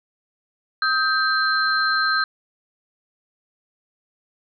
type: tone cluster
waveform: sine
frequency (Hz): 1270 / 1573 / 4131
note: D#6 / G6 / C8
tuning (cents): +35 / +6 / -23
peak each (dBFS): -22 / -20 / -25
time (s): 0.82-2.24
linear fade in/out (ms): 2
effects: none